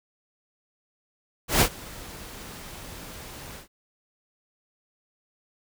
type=noise with ADSR envelope; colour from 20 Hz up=pink; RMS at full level=-17 dBFS; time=1.48-3.68 s; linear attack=130 ms; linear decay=75 ms; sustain=-24 dB; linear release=120 ms; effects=none